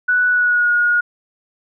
sine tone with pitch glide, 1480 to 1440.4 Hz, F#6 to F#6, 0 to -47 cents, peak -12 dBFS, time 0.08-1.01 s, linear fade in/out 10 ms, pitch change -47 cents, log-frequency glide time 0.28-0.71 s, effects none

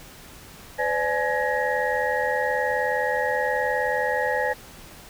sine tone cluster, 507 / 586 / 847 / 1676 / 1888 Hz, B4 / D5 / G#5 / G#6 / A#6, +45 / -4 / +34 / +15 / +22 cents, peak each -26 / -29 / -27 / -30 / -28 dBFS, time 0.78-4.54 s, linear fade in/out 20 ms, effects pink hiss -45 dBFS RMS until 5.09 s

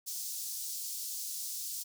pink high-pass noise, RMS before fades -39 dBFS, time 0.06-1.84 s, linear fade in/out 20 ms, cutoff 5100 Hz, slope 24 dB/octave, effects none

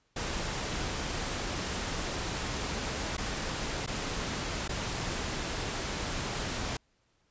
pink noise with dropouts, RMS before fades -34 dBFS, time 0.16-6.77 s, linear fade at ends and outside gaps 5 ms, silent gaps 3.169-3.179 / 3.863-3.874 / 4.679-4.691 s, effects pink hiss -72 dBFS RMS until 7.3 s + resampled to 16000 Hz

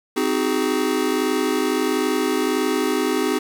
square chord, Ab dominant seventh, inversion first, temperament just, 259.6 / 311.5 / 373.8 / 415.3 Hz, C4 / Eb4 / Gb4 / Ab4, -13 / +2 / +18 / 0 cents, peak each -25 dBFS, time 0.16-3.39 s, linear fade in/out 10 ms, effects 7-bit

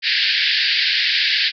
white band-pass noise, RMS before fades -18 dBFS, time 0.02-1.52 s, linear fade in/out 50 ms, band 1600 to 4900 Hz, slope 96 dB/octave, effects none

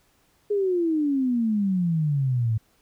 sine exponential sweep, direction down, 420 to 107.7 Hz, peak -20 dBFS, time 0.5-2.58 s, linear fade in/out 10 ms, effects pink hiss -64 dBFS RMS until 2.81 s

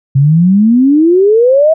sine exponential sweep, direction up, 132 to 656 Hz, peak -4 dBFS, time 0.15-1.74 s, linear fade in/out 10 ms, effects none

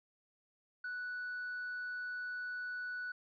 triangle tone with tanh clipping, 1480 Hz, F#6, in tune, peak -39 dBFS, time 0.84-3.12 s, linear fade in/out 5 ms, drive 6 dB, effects resampled to 11025 Hz

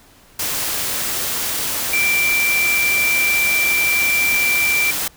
sine tone in noise, 2349 Hz, D7, in tune, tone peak -15 dBFS, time 1.93-4.91 s, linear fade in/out 5 ms, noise white, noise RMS -22 dBFS, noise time 0.39-5.08 s, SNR +4 dB, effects pink hiss -49 dBFS RMS until 5.16 s

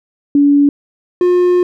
sine / triangle tone pair in turn, 285.8 / 357.6 Hz, D4 / F4, -47 / +41 cents, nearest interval major third, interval 388 cents, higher second, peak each -6 dBFS, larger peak neither, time 0.35-0.69 / 1.21-1.63 s, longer second, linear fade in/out 2 ms, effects none

